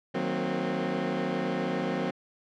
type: chord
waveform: 20% pulse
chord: C half-diminished seventh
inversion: first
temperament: equal with one note detuned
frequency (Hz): 155.56 / 185 / 229.6 / 261.6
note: Eb3 / Gb3 / Bb3 / C4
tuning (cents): 0 / 0 / -26 / 0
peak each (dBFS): -32 / -27 / -30 / -27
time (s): 0.14-2.11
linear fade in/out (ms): 10
effects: low-pass 3000 Hz 12 dB/octave